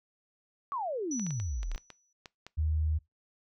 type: exponential sweep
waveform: sine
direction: down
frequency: 1174.7 to 30.87 Hz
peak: -31 dBFS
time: 0.72-1.76 s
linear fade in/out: 0 ms
type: tone with exponential decay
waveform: sine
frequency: 5920 Hz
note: F#8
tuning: in tune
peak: -33 dBFS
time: 1.11-2.13 s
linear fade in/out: 5 ms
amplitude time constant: 220 ms
type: clicks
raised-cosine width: 0.2 ms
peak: -27 dBFS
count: 11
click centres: 1.196 / 1.266 / 1.307 / 1.4 / 1.631 / 1.716 / 1.748 / 1.779 / 1.903 / 2.258 / 2.466 s
type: tone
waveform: sine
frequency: 77.78 Hz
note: D#2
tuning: in tune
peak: -26 dBFS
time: 2.57-2.99 s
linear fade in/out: 20 ms
effects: noise-tail reverb RT60 0.2 s tail -23 dB re dry